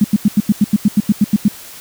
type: tone bursts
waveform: sine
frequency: 207.6 Hz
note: G#3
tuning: in tune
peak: -6 dBFS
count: 13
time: 0.01-1.483 s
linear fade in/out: 5 ms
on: 33 ms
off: 87 ms
effects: white hiss -35 dBFS RMS until 1.8 s